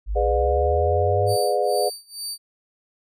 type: linear sweep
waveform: sine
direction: up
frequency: 49 to 103.83 Hz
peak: -22 dBFS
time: 0.06-1.37 s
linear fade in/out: 50 ms
type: chord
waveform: sine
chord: G# diminished seventh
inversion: none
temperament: just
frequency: 415.3 / 498.4 / 598 / 717.6 Hz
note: G#4 / B4 / D5 / F5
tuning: 0 / +16 / +31 / +47 cents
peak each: -24 dBFS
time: 0.15-1.9 s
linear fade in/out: 20 ms
type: tone with tremolo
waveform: 25% pulse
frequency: 4614 Hz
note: D8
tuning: 31 cents flat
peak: -23 dBFS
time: 1.26-2.38 s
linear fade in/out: 50 ms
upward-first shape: sine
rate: 2.2 Hz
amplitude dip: 95%
effects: none